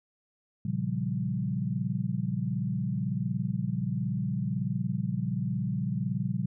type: chord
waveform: sine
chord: G half-diminished seventh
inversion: first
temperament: equal with one note detuned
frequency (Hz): 117.9 / 138.59 / 174.61 / 196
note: Bb2 / Db3 / F3 / G3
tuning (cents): +20 / 0 / 0 / 0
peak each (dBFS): -33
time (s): 0.65-6.46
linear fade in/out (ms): 5
effects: none